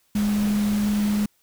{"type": "tone in noise", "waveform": "sine", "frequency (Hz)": 207.6, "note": "G#3", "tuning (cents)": 0, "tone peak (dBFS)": -19, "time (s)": [0.15, 1.26], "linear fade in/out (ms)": 5, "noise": "pink", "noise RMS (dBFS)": -34, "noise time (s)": [0.15, 1.26], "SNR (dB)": 12, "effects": ["white hiss -65 dBFS RMS until 1.42 s"]}